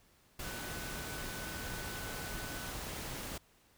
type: tone in noise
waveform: sine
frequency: 1500 Hz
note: F#6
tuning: 23 cents sharp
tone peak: -48 dBFS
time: 0.44-2.71 s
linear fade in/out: 5 ms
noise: pink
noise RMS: -42 dBFS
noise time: 0.39-3.38 s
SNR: -9 dB
effects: pink hiss -67 dBFS RMS until 3.77 s